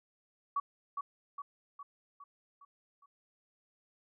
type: tone with echo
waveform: sine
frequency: 1132 Hz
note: C#6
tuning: 36 cents sharp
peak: -29 dBFS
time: 0.56-0.6 s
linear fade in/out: 5 ms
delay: 410 ms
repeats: 6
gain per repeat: -5 dB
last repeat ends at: 3.06 s
effects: none